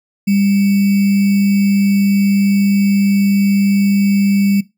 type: tone with sample-and-hold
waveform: sine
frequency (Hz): 199.2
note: G3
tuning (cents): +28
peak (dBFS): -10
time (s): 0.27-4.61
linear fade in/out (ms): 10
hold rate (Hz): 2450
effects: noise-tail reverb RT60 0.2 s tail -18 dB re dry